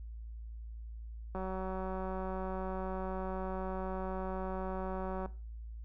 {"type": "click train", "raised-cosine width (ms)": 1, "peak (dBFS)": -26, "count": 736, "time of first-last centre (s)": [1.35, 5.26], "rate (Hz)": 188, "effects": ["noise-tail reverb RT60 0.3 s tail -17 dB re dry", "added 56 Hz sine -42 dBFS peak until 5.84 s"]}